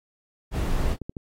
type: noise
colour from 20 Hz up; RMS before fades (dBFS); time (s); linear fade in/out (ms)
brown; -24; 0.51-0.97; 50
type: clicks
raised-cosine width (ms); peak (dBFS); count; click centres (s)
3; -21; 6; 0.803 / 0.864 / 0.93 / 1.017 / 1.095 / 1.168
effects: AAC 48 kbps

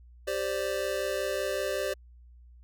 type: chord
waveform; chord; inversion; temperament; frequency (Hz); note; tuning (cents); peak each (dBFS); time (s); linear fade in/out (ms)
square; G suspended fourth; none; just; 392 / 522.7 / 588; G4 / C5 / D5; 0 / -2 / +2; -35 / -34 / -33; 0.27-1.94; 10
effects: added 60 Hz sine -50 dBFS peak until 2.63 s

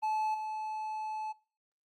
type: tone with level steps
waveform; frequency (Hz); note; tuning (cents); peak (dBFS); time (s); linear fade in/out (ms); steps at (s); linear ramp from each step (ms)
triangle; 865; A5; -30; -27 / -33; 0.02-1.33; 20; 0.34; 5
effects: noise-tail reverb RT60 0.4 s tail -22 dB re dry + Opus 32 kbps

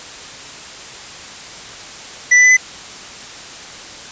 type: tone with pitch steps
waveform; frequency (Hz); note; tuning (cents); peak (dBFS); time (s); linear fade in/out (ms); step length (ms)
square; 1975.5 / 1989.2 / 2003 / 2017; B6 / B6 / B6 / B6; 0 / +12 / +24 / +36; -7; 2.31-2.57; 10; 65
effects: white hiss -33 dBFS RMS until 4.11 s + resampled to 16000 Hz

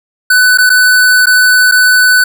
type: tone with dropouts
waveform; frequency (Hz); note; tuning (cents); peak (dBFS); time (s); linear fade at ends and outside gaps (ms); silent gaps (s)
square; 1498; F#6; +21; -5; 0.3-2.24; 5; 0.575-0.584 / 0.695-0.7 / 1.258-1.268 / 1.714-1.72
effects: none

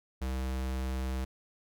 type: tone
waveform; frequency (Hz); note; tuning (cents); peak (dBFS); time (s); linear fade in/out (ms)
square; 65; C2; -11; -32; 0.21-1.25; 10
effects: none

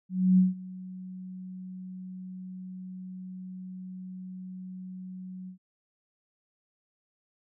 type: tone with ADSR envelope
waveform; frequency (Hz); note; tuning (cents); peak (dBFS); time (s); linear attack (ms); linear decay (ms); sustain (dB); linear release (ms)
sine; 185; F#3; 0; -16; 0.09-5.58; 290; 160; -22; 99
effects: none

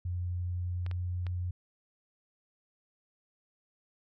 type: tone with pitch glide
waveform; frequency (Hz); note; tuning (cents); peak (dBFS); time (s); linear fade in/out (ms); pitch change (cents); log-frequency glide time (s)
sine; 88.8 to 89.31; F2 to F2; +29 to +39; -31; 0.05-1.51; 5; +10; 0.45-1.05
type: clicks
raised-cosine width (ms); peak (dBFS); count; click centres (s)
0.3; -29; 3; 0.864 / 0.913 / 1.267
effects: none

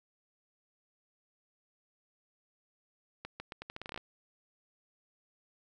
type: accelerating click train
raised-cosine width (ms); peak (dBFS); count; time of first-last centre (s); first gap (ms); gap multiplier
0.3; -25; 13; 3.25-3.977; 150; 0.81
effects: none

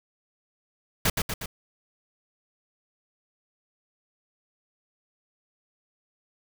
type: noise with echo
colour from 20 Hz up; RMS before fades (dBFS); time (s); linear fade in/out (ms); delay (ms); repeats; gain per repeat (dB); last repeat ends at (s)
pink; -22; 1.05-1.1; 5; 120; 3; -4; 1.46
effects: none

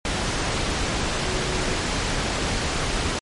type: tone in noise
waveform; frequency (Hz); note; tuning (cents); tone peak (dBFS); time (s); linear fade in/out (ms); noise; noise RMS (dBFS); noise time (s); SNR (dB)
sine; 370; F#4; 0; -31; 1.26-1.79; 2; pink; -24; 0.05-3.19; -10
effects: low-pass 7000 Hz 12 dB/octave + MP3 48 kbps

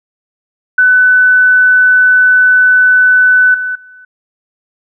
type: tone with level steps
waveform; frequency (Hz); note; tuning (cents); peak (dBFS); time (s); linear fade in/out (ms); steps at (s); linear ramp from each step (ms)
sine; 1500; F#6; +23; -4 / -14 / -34; 0.78-4.05; 5; 3.54 / 3.75; 5
effects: none

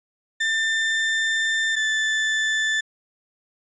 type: tone pair in turn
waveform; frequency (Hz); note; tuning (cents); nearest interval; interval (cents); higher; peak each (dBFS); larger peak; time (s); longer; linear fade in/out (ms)
35% pulse; 1789 / 1757.3; A6 / A6; +28 / -3; unison; 31; first; -18; neither; 0.4-1.76 / 1.76-2.81; first; 10
effects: resampled to 16000 Hz

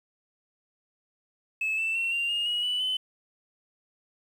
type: tone with pitch steps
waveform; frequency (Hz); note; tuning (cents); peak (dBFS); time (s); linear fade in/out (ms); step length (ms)
sine; 2600 / 2658 / 2717 / 2777 / 2839 / 2902 / 2966 / 3032; E7 / E7 / F7 / F7 / F7 / F#7 / F#7 / F#7; -24 / +14 / -48 / -10 / +28 / -34 / +4 / +42; -24; 1.61-2.97; 5; 170
effects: tanh soft clip ceiling -22 dBFS + 9-bit

